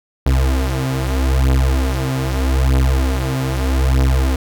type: beating tone pair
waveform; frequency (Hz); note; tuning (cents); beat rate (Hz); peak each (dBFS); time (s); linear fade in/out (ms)
35% pulse; 65.41 / 66.21; C2 / C2; 0 / +21; 0.8; -15; 0.26-4.36; 5
effects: none